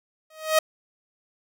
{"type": "tone with exponential growth", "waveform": "sawtooth", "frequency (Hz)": 629, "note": "D#5", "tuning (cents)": 19, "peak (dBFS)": -10, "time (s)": [0.3, 0.59], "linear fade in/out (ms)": 5, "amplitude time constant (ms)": 62, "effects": []}